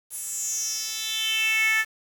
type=tone with high-pass filter sweep; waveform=10% pulse; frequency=440 Hz; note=A4; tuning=in tune; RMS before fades=-26 dBFS; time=0.1-1.85 s; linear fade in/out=50 ms; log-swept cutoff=9800 to 1800 Hz; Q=5.2; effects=7-bit